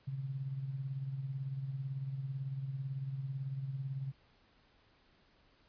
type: tone with tremolo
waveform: sine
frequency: 135.2 Hz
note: C#3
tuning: 43 cents flat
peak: -34 dBFS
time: 0.07-4.12 s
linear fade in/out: 10 ms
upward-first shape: sine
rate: 18 Hz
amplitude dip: 55%
effects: pink hiss -68 dBFS RMS until 5.68 s + resampled to 11025 Hz